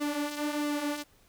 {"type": "tone with flanger", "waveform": "sawtooth", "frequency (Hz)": 294.3, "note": "D4", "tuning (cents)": 4, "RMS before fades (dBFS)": -32, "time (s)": [0, 1.04], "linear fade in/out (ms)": 20, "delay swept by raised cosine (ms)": [1.2, 6.9], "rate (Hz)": 1.5, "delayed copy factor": -0.55, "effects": ["pink hiss -63 dBFS RMS until 1.28 s"]}